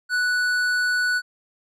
sine tone with tanh clipping, 1480 Hz, F#6, in tune, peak -21 dBFS, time 0.09-1.22 s, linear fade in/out 50 ms, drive 12 dB, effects none

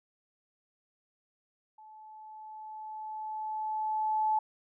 sine tone with level ramp, 865 Hz, A5, 30 cents flat, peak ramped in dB -50 to -24 dBFS, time 1.78-4.39 s, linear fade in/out 5 ms, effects none

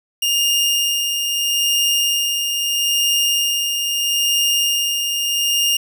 sawtooth tone with tremolo, 2824 Hz, F7, 19 cents sharp, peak -11 dBFS, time 0.22-5.77 s, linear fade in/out 5 ms, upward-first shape sine, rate 0.77 Hz, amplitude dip 40%, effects none

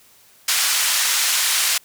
white band-pass noise, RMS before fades -19 dBFS, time 0.48-1.78 s, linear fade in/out 5 ms, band 1300 to 9100 Hz, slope 12 dB/octave, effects white hiss -52 dBFS RMS until 1.84 s

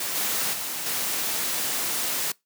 white noise with level steps, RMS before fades -29 / -26 / -31 / -27 dBFS, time 0-2.32 s, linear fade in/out 5 ms, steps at 0.15 / 0.53 / 0.86 s, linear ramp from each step 5 ms, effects noise-tail reverb RT60 0.2 s tail -24 dB re dry + high-pass 150 Hz 12 dB/octave

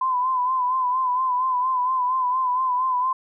sine tone with vibrato, 1016 Hz, B5, 49 cents sharp, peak -19 dBFS, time 0.01-3.13 s, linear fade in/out 5 ms, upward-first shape sine, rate 4.3 Hz, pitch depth 52 cents each way, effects none

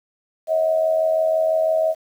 sine tone with amplitude modulation, 640 Hz, D#5, 49 cents sharp, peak -13 dBFS, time 0.47-1.95 s, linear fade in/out 50 ms, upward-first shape sine, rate 86 Hz, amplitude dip 60%, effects 8-bit

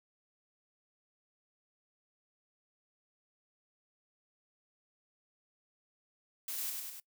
blue noise with echo, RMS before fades -39 dBFS, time 6.48-6.7 s, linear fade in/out 2 ms, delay 100 ms, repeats 3, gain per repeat -3 dB, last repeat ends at 7 s, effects noise-tail reverb RT60 0.1 s tail -21 dB re dry

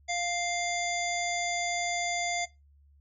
harmonic tone with a mistuned harmonic, 698.5 Hz, F5, in tune, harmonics 1 / 3 / 5 / 7 / 9 / 10, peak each -32 / -33 / -39 / -40 / -42 / -38 dBFS, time 0.08-2.46 s, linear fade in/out 20 ms, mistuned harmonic 7, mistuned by -33 cents, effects noise-tail reverb RT60 0.2 s tail -17 dB re dry + added 71 Hz sine -57 dBFS peak until 3 s

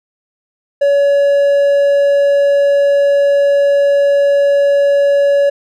triangle tone, 565 Hz, C#5, 33 cents sharp, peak -6 dBFS, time 0.81-5.5 s, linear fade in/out 10 ms, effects none

